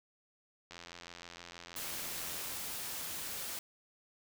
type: click train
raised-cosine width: 0.2 ms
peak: -30 dBFS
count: 157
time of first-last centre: 0.71-2.518 s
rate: 86.3 Hz
type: noise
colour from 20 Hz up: white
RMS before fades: -41 dBFS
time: 1.76-3.59 s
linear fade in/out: 2 ms
effects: none